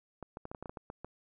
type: clicks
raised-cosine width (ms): 1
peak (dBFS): -28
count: 11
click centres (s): 0.227 / 0.371 / 0.454 / 0.515 / 0.548 / 0.626 / 0.658 / 0.695 / 0.772 / 0.901 / 1.046
effects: none